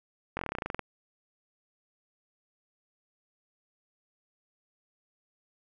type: slowing click train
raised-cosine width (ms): 0.5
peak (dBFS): -17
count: 14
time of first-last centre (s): 0.37-0.793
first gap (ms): 21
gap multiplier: 1.07
effects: none